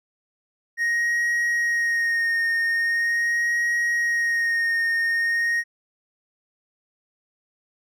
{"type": "tone with vibrato", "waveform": "triangle", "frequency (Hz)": 1866, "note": "A#6", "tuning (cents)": 1, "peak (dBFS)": -18, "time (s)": [0.77, 5.64], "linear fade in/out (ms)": 50, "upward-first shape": "sine", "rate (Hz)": 0.42, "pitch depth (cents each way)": 23, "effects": []}